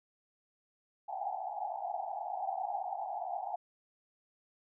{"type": "band-pass noise", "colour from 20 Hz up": "pink", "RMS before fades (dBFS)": -38, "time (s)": [1.08, 3.56], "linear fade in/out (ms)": 10, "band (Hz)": [700, 840], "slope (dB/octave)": 96, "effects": []}